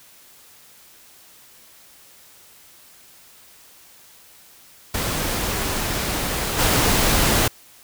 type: noise with level steps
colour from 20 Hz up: pink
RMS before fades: -24 / -18 dBFS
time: 4.94-7.48 s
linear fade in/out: 5 ms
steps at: 6.58 s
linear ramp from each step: 20 ms
effects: white hiss -49 dBFS RMS until 7.83 s